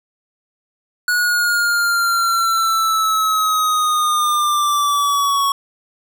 square linear sweep, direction down, 1462 to 1108.7 Hz, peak -15 dBFS, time 1.08-5.52 s, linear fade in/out 2 ms, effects none

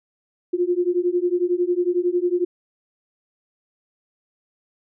sine beating tone pair, 349.2 / 360.2 Hz, F4 / F#4, 0 / -46 cents, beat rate 11 Hz, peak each -21 dBFS, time 0.53-2.45 s, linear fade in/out 10 ms, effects none

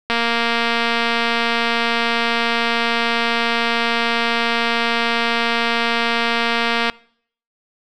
click train, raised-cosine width 0.3 ms, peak -3 dBFS, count 1585, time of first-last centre 0.1-6.898 s, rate 233 Hz, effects noise-tail reverb RT60 0.6 s tail -23 dB re dry

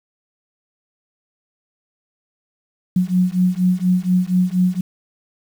sine beating tone pair, 180 / 184.2 Hz, F#3 / F#3, -47 / -7 cents, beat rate 4.2 Hz, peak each -17 dBFS, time 2.96-4.81 s, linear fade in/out 5 ms, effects 7-bit

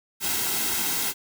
white noise with comb filter, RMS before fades -26 dBFS, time 0.2-1.14 s, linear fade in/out 50 ms, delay 1.7 ms, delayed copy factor -0.6, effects none

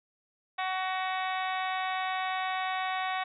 harmonic tone with a mistuned harmonic, 374.3 Hz, F#4, 20 cents sharp, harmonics 2 / 3 / 4 / 5 / 6 / 7 / 8 / 9 / 10, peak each -32 / -36 / -41 / -38 / -40 / -44 / -48 / -46 / -44 dBFS, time 0.58-3.24 s, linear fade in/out 10 ms, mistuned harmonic 9, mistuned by +27 cents, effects none

